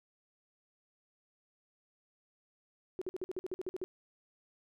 sine tone bursts, 369.2 Hz, F#4, 4 cents flat, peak -34 dBFS, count 12, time 2.99-3.84 s, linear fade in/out 0 ms, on 25 ms, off 50 ms, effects none

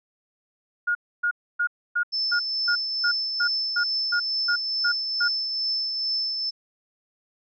sine tone bursts, 1431 Hz, F6, 42 cents sharp, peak -20 dBFS, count 13, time 0.87-5.283 s, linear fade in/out 10 ms, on 81 ms, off 280 ms
sine tone with tremolo, 5274 Hz, E8, in tune, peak -22 dBFS, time 2.12-6.51 s, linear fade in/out 20 ms, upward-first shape triangle, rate 2.3 Hz, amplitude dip 40%
effects none

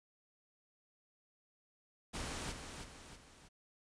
pink noise with echo, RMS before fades -42 dBFS, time 2.13-2.53 s, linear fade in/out 20 ms, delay 320 ms, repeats 3, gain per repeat -6 dB, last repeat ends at 3.49 s, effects resampled to 22050 Hz

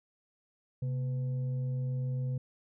sine tone with frequency modulation, 130.81 Hz, C3, in tune, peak -30 dBFS, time 0.82-2.38 s, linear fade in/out 5 ms, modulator 369 Hz, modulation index 0.25, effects none

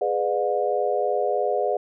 sine chord, G# diminished seventh, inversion none, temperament just, 415.3 / 498.4 / 598 / 717.6 Hz, G#4 / B4 / D5 / F5, 0 / +16 / +31 / +47 cents, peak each -26 dBFS, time 0.01-1.77 s, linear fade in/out 5 ms, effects none

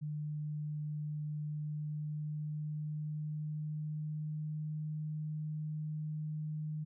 sine tone with pitch glide, 150.4 to 153.38 Hz, D3 to D#3, +42 to -24 cents, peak -36 dBFS, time 0.01-6.85 s, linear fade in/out 20 ms, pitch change +34 cents, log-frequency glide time 1.46-4.82 s, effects none

